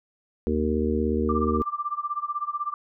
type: harmonic tone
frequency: 77 Hz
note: D#2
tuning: 17 cents flat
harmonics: 1 / 3 / 4 / 5 / 6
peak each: -28 / -26 / -30 / -28 / -29 dBFS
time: 0.47-1.62 s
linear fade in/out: 0 ms
type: tone with tremolo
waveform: sine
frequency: 1181 Hz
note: D6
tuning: 9 cents sharp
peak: -23 dBFS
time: 1.29-2.74 s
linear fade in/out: 2 ms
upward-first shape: sine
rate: 16 Hz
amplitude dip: 90%
effects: none